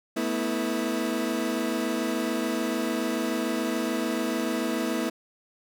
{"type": "chord", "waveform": "30% pulse", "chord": "A suspended second", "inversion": "none", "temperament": "equal with one note detuned", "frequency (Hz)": [220, 246.9, 324.3], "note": ["A3", "B3", "E4"], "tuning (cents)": [0, 0, -28], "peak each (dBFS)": [-29, -27, -27], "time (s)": [0.16, 5.1], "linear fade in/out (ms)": 10, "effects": []}